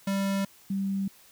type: tone pair in turn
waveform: square / sine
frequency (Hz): 196.2 / 195.4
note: G3 / G3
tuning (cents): +2 / -5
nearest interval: unison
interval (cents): 7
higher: first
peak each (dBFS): -26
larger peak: neither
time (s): 0.07-0.45 / 0.7-1.08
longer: neither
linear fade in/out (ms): 5
effects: white hiss -56 dBFS RMS until 1.31 s